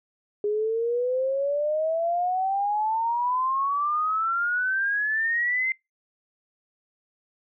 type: exponential sweep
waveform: sine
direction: up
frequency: 411.1 to 2093 Hz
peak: -22 dBFS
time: 0.44-5.72 s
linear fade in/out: 2 ms
effects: noise-tail reverb RT60 0.2 s tail -25 dB re dry